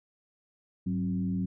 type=tone with frequency modulation; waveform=sine; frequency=185 Hz; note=F#3; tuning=in tune; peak=-27 dBFS; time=0.86-1.46 s; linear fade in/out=10 ms; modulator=83.8 Hz; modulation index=0.78; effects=none